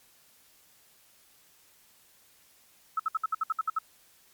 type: tone bursts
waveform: sine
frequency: 1300 Hz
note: E6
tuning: 24 cents flat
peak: -24 dBFS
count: 10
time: 2.97-3.788 s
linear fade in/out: 5 ms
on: 26 ms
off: 62 ms
effects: white hiss -61 dBFS RMS until 4.33 s + MP3 96 kbps